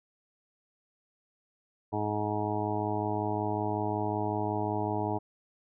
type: harmonic tone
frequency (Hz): 105.4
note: G#2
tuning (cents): +26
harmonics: 1 / 2 / 3 / 4 / 6 / 7 / 8 / 9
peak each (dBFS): -35 / -39 / -35 / -36 / -38 / -37 / -36 / -38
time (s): 1.92-5.19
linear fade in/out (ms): 20
effects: none